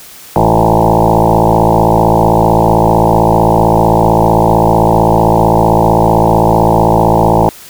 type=tone with frequency modulation; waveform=sine; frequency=497.1 Hz; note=B4; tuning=11 cents sharp; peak=-5 dBFS; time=0.36-7.49 s; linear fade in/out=0 ms; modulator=55.6 Hz; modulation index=7.7; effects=white hiss -34 dBFS RMS until 7.69 s